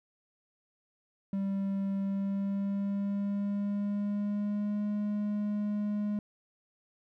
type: tone with pitch glide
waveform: triangle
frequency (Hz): 196 to 207.7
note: G3 to G#3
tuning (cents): 0 to 0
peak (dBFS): -27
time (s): 1.33-6.19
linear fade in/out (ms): 2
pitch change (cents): +100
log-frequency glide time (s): 2.02-4.84
effects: none